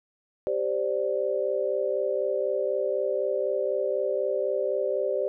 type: chord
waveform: sine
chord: G suspended fourth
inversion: none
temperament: equal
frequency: 392 / 523.3 / 587.3 Hz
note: G4 / C5 / D5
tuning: 0 / 0 / 0 cents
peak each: -29 / -28 / -28 dBFS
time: 0.47-5.28 s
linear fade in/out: 0 ms
effects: none